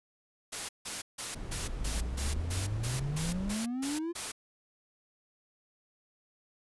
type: noise bursts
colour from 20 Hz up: white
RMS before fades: -37 dBFS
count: 12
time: 0.52-4.32 s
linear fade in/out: 10 ms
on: 170 ms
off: 160 ms
type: noise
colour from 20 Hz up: brown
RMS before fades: -39 dBFS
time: 1.34-3.55 s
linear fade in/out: 20 ms
type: exponential sweep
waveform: triangle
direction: up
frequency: 48 to 349.3 Hz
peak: -30 dBFS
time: 1.8-4.13 s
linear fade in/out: 20 ms
effects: resampled to 24000 Hz